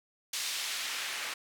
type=noise with band-pass filter sweep; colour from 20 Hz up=white; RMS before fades=-36 dBFS; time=0.33-1.34 s; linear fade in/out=5 ms; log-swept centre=4000 to 1800 Hz; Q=0.84; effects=none